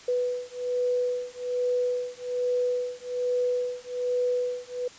sine beating tone pair, 493.9 / 495.1 Hz, B4 / B4, 0 / +4 cents, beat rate 1.2 Hz, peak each -28 dBFS, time 0.08-4.88 s, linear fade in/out 5 ms, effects white hiss -48 dBFS RMS until 4.98 s + resampled to 16000 Hz

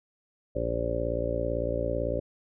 harmonic tone, 57.9 Hz, A#1, 11 cents flat, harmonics 1 / 2 / 3 / 4 / 5 / 6 / 7 / 8 / 9 / 10, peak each -34 / -36 / -43 / -43 / -37 / -41 / -36 / -43 / -32 / -32 dBFS, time 0.55-2.2 s, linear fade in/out 10 ms, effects none

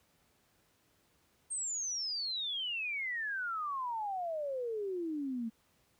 sine exponential sweep, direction down, 8630 to 220 Hz, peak -34 dBFS, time 1.5-5.5 s, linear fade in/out 20 ms, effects pink hiss -71 dBFS RMS until 5.99 s + high-pass 60 Hz 12 dB/octave

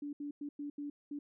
sine tone bursts at uneven times, 289.7 Hz, D4, 24 cents flat, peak -38 dBFS, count 6, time 0.02-0.13 / 0.2-0.31 / 0.41-0.49 / 0.59-0.7 / 0.78-0.9 / 1.11-1.19 s, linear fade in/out 5 ms, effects none

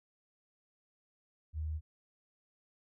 sine tone, 77.78 Hz, D#2, in tune, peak -34 dBFS, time 1.53-1.81 s, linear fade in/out 50 ms, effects none

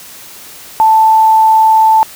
sine tone, 881 Hz, A5, 2 cents sharp, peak -4 dBFS, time 0.8-2.03 s, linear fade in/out 0 ms, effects white hiss -33 dBFS RMS until 2.15 s

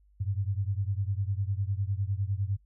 sine beating tone pair, 95.3 / 105.2 Hz, G2 / G#2, -48 / +23 cents, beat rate 9.9 Hz, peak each -30 / -32 dBFS, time 0.2-2.57 s, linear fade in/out 10 ms, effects noise-tail reverb RT60 0.1 s tail -18 dB re dry + added 50 Hz sine -59 dBFS peak until 2.65 s

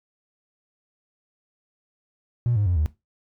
triangle tone with pitch steps, 120 / 103.27 / 88.87 / 76.47 Hz, B2 / G#2 / F2 / D#2, -49 / -9 / +31 / -29 cents, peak -16 dBFS, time 2.46-2.86 s, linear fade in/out 0 ms, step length 100 ms, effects noise-tail reverb RT60 0.2 s tail -17 dB re dry + tanh soft clip ceiling -14 dBFS

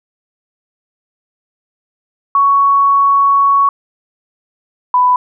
sine tone pair in turn, 1115 / 995 Hz, C#6 / B5, +10 / +13 cents, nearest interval major second, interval 197 cents, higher first, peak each -7 dBFS, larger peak neither, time 2.35-3.69 / 4.94-5.16 s, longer first, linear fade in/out 2 ms, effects none

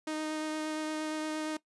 sawtooth tone with vibrato, 309.9 Hz, D#4, 7 cents flat, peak -29 dBFS, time 0.07-1.57 s, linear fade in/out 5 ms, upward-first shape sine, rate 8.6 Hz, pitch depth 10 cents each way, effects noise-tail reverb RT60 0.1 s tail -19 dB re dry + resampled to 24000 Hz

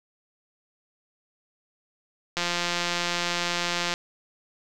click train, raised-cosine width 0.2 ms, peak -9 dBFS, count 274, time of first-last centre 2.37-3.939 s, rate 174 Hz, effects none

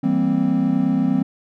triangle chord, C dominant seventh, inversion first, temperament equal, 164.81 / 196 / 233.1 / 261.6 Hz, E3 / G3 / Bb3 / C4, 0 / 0 / 0 / 0 cents, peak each -22 / -20 / -21 / -17 dBFS, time 0.03-1.23 s, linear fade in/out 10 ms, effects none

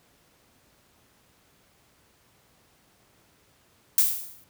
violet noise with exponential decay, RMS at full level -17 dBFS, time 3.98-4.44 s, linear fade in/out 1 ms, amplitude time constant 100 ms, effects pink hiss -62 dBFS RMS until 4.49 s + high-pass 60 Hz 12 dB/octave

